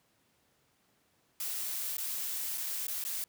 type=noise with dropouts; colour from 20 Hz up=blue; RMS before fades=-36 dBFS; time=1.4-3.24 s; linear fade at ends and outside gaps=1 ms; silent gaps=1.969-1.981 / 2.575-2.579 / 2.869-2.881 / 3.04-3.05 s; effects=pink hiss -71 dBFS RMS until 3.28 s + high-pass 100 Hz 12 dB/octave